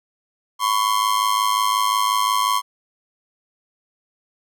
45% pulse ring-modulated tone, 1060 Hz, C6, 22 cents sharp, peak -14 dBFS, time 0.59-2.62 s, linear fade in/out 50 ms, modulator 52.8 Hz, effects none

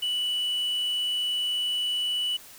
sine tone, 2960 Hz, F#7, in tune, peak -22 dBFS, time 0.02-2.37 s, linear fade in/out 10 ms, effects tanh soft clip ceiling -24 dBFS + white hiss -48 dBFS RMS until 2.58 s

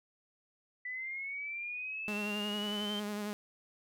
sine linear sweep, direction up, 1975.5 to 3136 Hz, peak -37 dBFS, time 0.85-3 s, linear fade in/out 5 ms
sawtooth tone with vibrato, 207.7 Hz, G#3, in tune, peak -32 dBFS, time 2.08-3.33 s, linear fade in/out 0 ms, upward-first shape sine, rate 11 Hz, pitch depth 28 cents each way
effects none

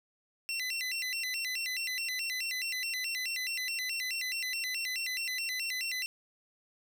25% pulse tone with vibrato, 2337 Hz, D7, 9 cents flat, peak -29 dBFS, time 0.49-6.06 s, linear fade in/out 0 ms, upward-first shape square, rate 4.7 Hz, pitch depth 260 cents each way, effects none

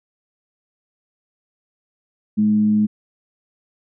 sine tone with frequency modulation, 211.8 Hz, G#3, 34 cents sharp, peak -13 dBFS, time 2.37-2.87 s, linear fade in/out 20 ms, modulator 102 Hz, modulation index 0.22, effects none

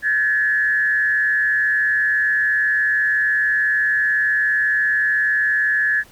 sine tone with frequency modulation, 1709 Hz, G#6, 49 cents sharp, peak -15 dBFS, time 0.02-6.04 s, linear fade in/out 50 ms, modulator 134 Hz, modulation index 0.67, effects pink hiss -49 dBFS RMS until 6.11 s

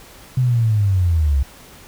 sine linear sweep, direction down, 130 to 65.1 Hz, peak -13 dBFS, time 0.37-1.43 s, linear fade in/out 5 ms, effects pink hiss -43 dBFS RMS until 1.87 s

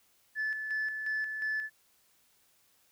sine tone with tremolo, 1737 Hz, A6, 23 cents flat, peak -28 dBFS, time 0.35-1.7 s, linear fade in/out 50 ms, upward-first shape square, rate 2.8 Hz, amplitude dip 50%, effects tanh soft clip ceiling -27 dBFS + white hiss -68 dBFS RMS until 2.91 s

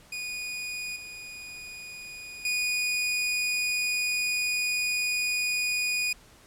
sawtooth tone with level steps, 2465 Hz, D#7, 17 cents flat, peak -29 / -36 / -22 dBFS, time 0.12-6.13 s, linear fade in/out 5 ms, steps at 0.96 / 2.45 s, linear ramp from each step 2 ms, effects pink hiss -55 dBFS RMS until 6.46 s + low-pass 12000 Hz 12 dB/octave

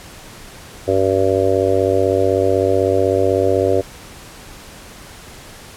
harmonic tone, 96 Hz, G2, 36 cents flat, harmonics 1 / 3 / 4 / 5 / 6 / 7, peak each -23 / -23 / -18 / -18 / -19 / -23 dBFS, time 0.87-3.82 s, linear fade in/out 20 ms, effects pink hiss -38 dBFS RMS until 5.76 s + low-pass 12000 Hz 12 dB/octave

